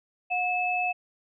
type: tone pair together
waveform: sine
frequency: 725 / 2608 Hz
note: F#5 / E7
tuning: -35 / -19 cents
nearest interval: octave + minor seventh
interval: 2216 cents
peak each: -27 dBFS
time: 0.3-0.93 s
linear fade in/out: 20 ms
effects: none